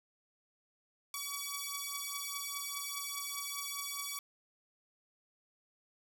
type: beating tone pair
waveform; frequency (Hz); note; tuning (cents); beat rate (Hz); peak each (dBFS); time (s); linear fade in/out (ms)
5% pulse; 1135 / 1139.9; C#6 / C#6; +41 / +48; 4.9; -29; 1.14-4.19; 2
effects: none